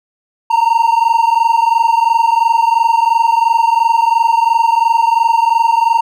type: tone pair together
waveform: triangle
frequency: 909.4 / 932.3 Hz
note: A#5 / A#5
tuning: -43 / 0 cents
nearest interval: unison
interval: 43 cents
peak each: -10 dBFS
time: 0.5-6.01 s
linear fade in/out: 10 ms
effects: none